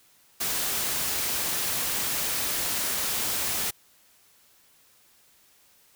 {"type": "noise", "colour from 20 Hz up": "white", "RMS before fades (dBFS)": -28, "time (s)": [0.4, 3.71], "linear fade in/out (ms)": 10, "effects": ["white hiss -60 dBFS RMS until 5.95 s"]}